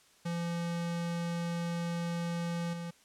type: tone with level steps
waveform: square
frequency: 170.6 Hz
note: F3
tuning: 40 cents flat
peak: -33 / -38 dBFS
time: 0.25-2.91 s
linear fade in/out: 10 ms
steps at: 2.73 s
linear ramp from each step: 5 ms
effects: white hiss -63 dBFS RMS until 3.04 s + low-pass 9000 Hz 12 dB/octave